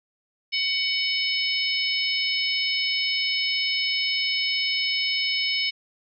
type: harmonic tone with a mistuned harmonic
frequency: 747 Hz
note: F#5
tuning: 16 cents sharp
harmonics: 3 / 4 / 5 / 6 / 7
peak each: -27 / -27 / -32 / -33 / -28 dBFS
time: 0.52-5.71 s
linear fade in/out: 20 ms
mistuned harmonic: 6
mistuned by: -67 cents
effects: none